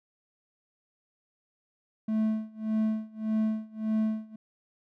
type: tone with tremolo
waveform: triangle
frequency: 218.2 Hz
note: A3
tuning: 14 cents flat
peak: -21 dBFS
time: 2.08-4.36 s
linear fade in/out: 5 ms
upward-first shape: sine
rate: 1.7 Hz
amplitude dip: 95%
effects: none